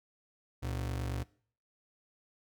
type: ring-modulated tone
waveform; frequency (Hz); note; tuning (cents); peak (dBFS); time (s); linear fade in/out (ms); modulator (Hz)
45% pulse; 92.5; F#2; 0; -31; 0.62-1.24; 20; 24.5
effects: noise-tail reverb RT60 0.5 s tail -21 dB re dry